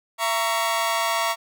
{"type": "chord", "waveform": "sawtooth", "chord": "A# diminished", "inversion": "second", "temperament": "just", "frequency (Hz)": [671.3, 932.3, 1118.8], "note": ["E5", "A#5", "C#6"], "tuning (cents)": [31, 0, 16], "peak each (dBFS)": -22, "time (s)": [0.18, 1.36], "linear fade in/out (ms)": 50, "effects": []}